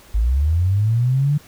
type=linear sweep; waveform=sine; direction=up; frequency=50.1 to 150 Hz; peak=-14 dBFS; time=0.14-1.38 s; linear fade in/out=10 ms; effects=pink hiss -47 dBFS RMS until 1.47 s